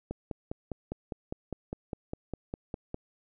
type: click train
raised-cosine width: 2 ms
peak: -21 dBFS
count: 15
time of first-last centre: 0.11-2.944 s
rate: 4.94 Hz
effects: none